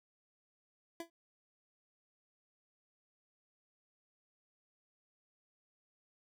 25% pulse tone with exponential decay, 335.2 Hz, E4, 29 cents sharp, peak -34 dBFS, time 1-1.1 s, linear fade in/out 2 ms, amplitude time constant 21 ms, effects none

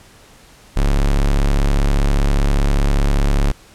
45% pulse tone, 35.02 Hz, C#1, 18 cents sharp, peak -12 dBFS, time 0.76-3.52 s, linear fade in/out 10 ms, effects pink hiss -46 dBFS RMS until 3.74 s + low-pass 11000 Hz 12 dB/octave

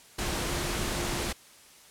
sine tone in noise, 349.2 Hz, F4, in tune, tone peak -39 dBFS, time 0.18-1.33 s, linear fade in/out 10 ms, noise pink, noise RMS -31 dBFS, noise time 0.18-1.33 s, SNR -11 dB, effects white hiss -54 dBFS RMS until 1.9 s + low-pass 11000 Hz 12 dB/octave

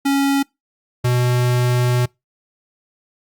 square tone pair in turn, 277.2 / 123.48 Hz, C#4 / B2, 0 / 0 cents, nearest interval octave + major second, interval 1400 cents, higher first, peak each -15 dBFS, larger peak neither, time 0.05-0.43 / 1.04-2.06 s, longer second, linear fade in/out 10 ms, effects noise-tail reverb RT60 0.2 s tail -25 dB re dry + Opus 48 kbps

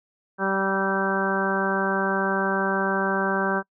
harmonic tone with a mistuned harmonic, 193.9 Hz, G3, 19 cents flat, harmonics 1 / 2 / 3 / 4 / 5 / 6 / 7 / 8, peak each -28 / -28 / -30 / -31 / -30 / -32 / -33 / -27 dBFS, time 0.38-3.63 s, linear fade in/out 50 ms, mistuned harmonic 7, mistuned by -18 cents, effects noise-tail reverb RT60 0.1 s tail -26 dB re dry

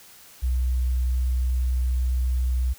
sine tone with sample-and-hold, 62.7 Hz, B1, 27 cents sharp, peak -20 dBFS, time 0.42-2.74 s, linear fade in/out 20 ms, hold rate 11025 Hz, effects white hiss -49 dBFS RMS until 2.78 s

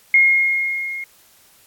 sine tone with level ramp, 2146 Hz, C7, 43 cents sharp, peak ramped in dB -8 to -26 dBFS, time 0.14-1.04 s, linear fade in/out 2 ms, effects white hiss -52 dBFS RMS until 1.66 s + AAC 64 kbps

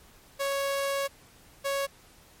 sawtooth tone pair in turn, 554.4 / 554.4 Hz, C#5 / C#5, 0 / 0 cents, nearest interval unison, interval 0 cents, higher neither, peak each -23 dBFS, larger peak neither, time 0.39-1.08 / 1.64-1.87 s, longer first, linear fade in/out 20 ms, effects pink hiss -56 dBFS RMS until 2.4 s + MP3 64 kbps

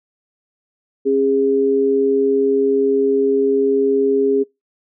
sine tone pair together, 270.5 / 410 Hz, C#4 / G#4, -42 / -22 cents, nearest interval perfect fifth, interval 720 cents, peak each -19 / -14 dBFS, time 1.05-4.44 s, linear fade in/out 20 ms, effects noise-tail reverb RT60 0.2 s tail -25 dB re dry

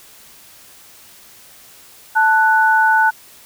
sine tone pair together, 880 / 1482.2 Hz, A5 / F#6, 0 / +3 cents, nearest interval major sixth, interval 903 cents, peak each -13 dBFS, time 2.15-3.11 s, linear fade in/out 20 ms, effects white hiss -44 dBFS RMS until 3.45 s

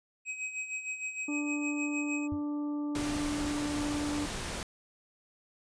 square tone with tremolo, 2533 Hz, D#7, 30 cents sharp, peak -33 dBFS, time 0.25-2.28 s, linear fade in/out 50 ms, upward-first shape sine, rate 6.5 Hz, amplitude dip 65%
harmonic tone, 293.7 Hz, D4, in tune, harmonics 1 / 2 / 3 / 4, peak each -31 / -48 / -49 / -50 dBFS, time 1.28-4.26 s, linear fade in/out 5 ms
sine tone with exponential decay, 92.5 Hz, F#2, in tune, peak -31 dBFS, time 2.32-2.44 s, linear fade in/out 0 ms, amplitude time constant 25 ms
pink noise, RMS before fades -37 dBFS, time 2.95-4.63 s, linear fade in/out 2 ms
effects resampled to 22050 Hz

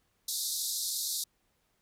pink band-pass noise, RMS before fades -34 dBFS, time 0.28-1.24 s, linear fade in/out 5 ms, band 3700 to 14000 Hz, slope 96 dB/octave, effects pink hiss -74 dBFS RMS until 1.81 s

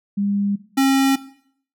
sine / square tone pair in turn, 201.3 / 270.3 Hz, G3 / C#4, +46 / -44 cents, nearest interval perfect fourth, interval 510 cents, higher second, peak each -18 / -14 dBFS, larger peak second, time 0.17-0.56 / 0.77-1.16 s, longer neither, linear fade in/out 10 ms, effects noise-tail reverb RT60 0.6 s tail -17 dB re dry

